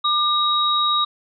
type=tone pair together; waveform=sine; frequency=1198 / 3803 Hz; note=D6 / A#7; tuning=+34 / +34 cents; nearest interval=octave + minor sixth; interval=2000 cents; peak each=-19 dBFS; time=0.04-1.05 s; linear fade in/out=10 ms; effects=none